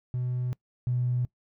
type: tone pair in turn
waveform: triangle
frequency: 124.8 / 123.72 Hz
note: B2 / B2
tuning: +19 / +3 cents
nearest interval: unison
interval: 16 cents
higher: first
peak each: -24 / -20 dBFS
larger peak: second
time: 0.14-0.53 / 0.87-1.25 s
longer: first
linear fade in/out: 0 ms
effects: noise-tail reverb RT60 0.1 s tail -24 dB re dry + tanh soft clip ceiling -22 dBFS